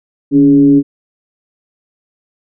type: tone with frequency modulation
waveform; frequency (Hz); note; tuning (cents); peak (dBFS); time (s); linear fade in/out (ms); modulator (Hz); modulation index
sine; 282.7; C#4; +34; -4; 0.31-0.83; 50; 133; 0.43
effects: none